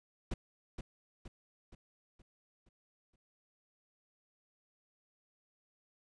brown noise with echo, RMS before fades -36 dBFS, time 0.31-0.34 s, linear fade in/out 5 ms, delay 470 ms, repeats 6, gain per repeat -6 dB, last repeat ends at 3.16 s, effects resampled to 22050 Hz

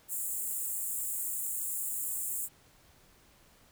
pink high-pass noise, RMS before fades -35 dBFS, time 0.08-2.49 s, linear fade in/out 50 ms, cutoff 7200 Hz, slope 96 dB/octave, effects pink hiss -62 dBFS RMS until 3.71 s

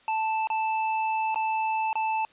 square tone with dropouts, 880 Hz, A5, in tune, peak -25 dBFS, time 0.08-2.25 s, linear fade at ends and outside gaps 1 ms, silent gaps 0.472-0.501 / 1.345-1.358 / 1.93-1.955 s, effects white hiss -58 dBFS RMS until 2.32 s + resampled to 8000 Hz

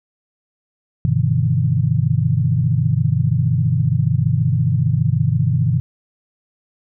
sine chord, E minor seventh, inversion first, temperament equal with one note detuned, 98 / 123.47 / 149.92 / 164.81 Hz, G2 / B2 / D3 / E3, 0 / 0 / +36 / 0 cents, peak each -21 / -17 / -19 / -22 dBFS, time 1.05-5.8 s, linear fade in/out 0 ms, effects none

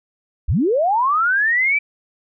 sine linear sweep, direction up, 38.89 to 2349 Hz, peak -14 dBFS, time 0.48-1.79 s, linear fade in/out 10 ms, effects none

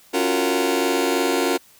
sawtooth chord, Gb major seventh, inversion second, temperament just, 277.5 / 346.9 / 370 / 462.5 Hz, Db4 / F4 / Gb4 / Bb4, +2 / -12 / 0 / -14 cents, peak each -20 dBFS, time 0.13-1.58 s, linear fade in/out 20 ms, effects white hiss -52 dBFS RMS until 1.79 s

